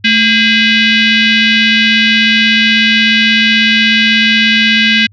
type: tone with frequency modulation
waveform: sine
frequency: 220.9 Hz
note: A3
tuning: 7 cents sharp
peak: -6 dBFS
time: 0.04-5.07 s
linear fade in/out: 10 ms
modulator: 913 Hz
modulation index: 3.8
effects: added 101 Hz sine -40 dBFS peak until 5.12 s